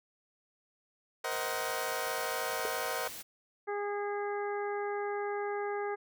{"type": "chord", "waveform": "20% pulse", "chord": "C half-diminished seventh", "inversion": "third", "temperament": "just", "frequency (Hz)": [470.9, 523.3, 627.9, 753.5], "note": ["Bb4", "C5", "Eb5", "Gb5"], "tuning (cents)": [18, 0, 16, 31], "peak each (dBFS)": -34, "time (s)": [1.24, 3.08], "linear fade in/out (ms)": 5}
{"type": "noise", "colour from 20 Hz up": "white", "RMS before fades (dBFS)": -44, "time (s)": [1.3, 3.23], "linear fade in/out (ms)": 20}
{"type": "tone with exponential decay", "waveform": "sine", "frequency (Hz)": 447.5, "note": "A4", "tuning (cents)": 29, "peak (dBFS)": -29, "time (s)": [2.65, 2.73], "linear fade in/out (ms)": 2, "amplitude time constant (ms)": 16}
{"type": "harmonic tone", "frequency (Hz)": 409.2, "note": "G#4", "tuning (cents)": -26, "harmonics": [1, 2, 3, 4, 5], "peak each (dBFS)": [-34, -38, -43, -44, -47], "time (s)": [3.67, 5.96], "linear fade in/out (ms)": 20}
{"effects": []}